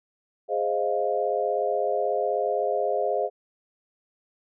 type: chord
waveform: sine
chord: F minor seventh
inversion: first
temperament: equal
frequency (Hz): 415.3 / 523.3 / 622.3 / 698.5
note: Ab4 / C5 / Eb5 / F5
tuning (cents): 0 / 0 / 0 / 0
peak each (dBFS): -28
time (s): 0.48-3.3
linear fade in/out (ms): 50
effects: none